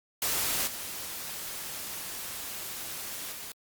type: noise with level steps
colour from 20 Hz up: white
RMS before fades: -29 / -38 / -41 dBFS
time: 0.22-3.52 s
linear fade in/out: 2 ms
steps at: 0.67 / 3.32 s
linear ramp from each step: 5 ms
effects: Opus 48 kbps